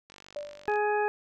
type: click train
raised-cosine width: 0.2 ms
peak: -31 dBFS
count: 33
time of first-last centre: 0.1-0.758 s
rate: 48.6 Hz
type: tone with exponential decay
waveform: sine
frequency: 587 Hz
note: D5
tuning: 1 cent flat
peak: -31 dBFS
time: 0.36-0.87 s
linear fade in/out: 1 ms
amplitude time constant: 110 ms
type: harmonic tone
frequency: 418.2 Hz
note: G#4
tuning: 12 cents sharp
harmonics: 1 / 2 / 3 / 4 / 6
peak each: -27 / -28 / -41 / -33 / -41 dBFS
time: 0.68-1.08 s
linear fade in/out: 0 ms
effects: none